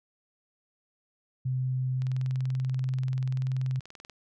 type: tone with pitch glide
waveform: sine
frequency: 129 to 129.97 Hz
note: C3 to C3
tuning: -24 to -11 cents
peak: -26 dBFS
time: 1.45-3.8 s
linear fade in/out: 10 ms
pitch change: +13 cents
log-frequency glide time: 2.11-2.38 s
type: click train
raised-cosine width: 0.2 ms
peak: -29 dBFS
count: 44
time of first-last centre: 2.02-4.097 s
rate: 20.7 Hz
effects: none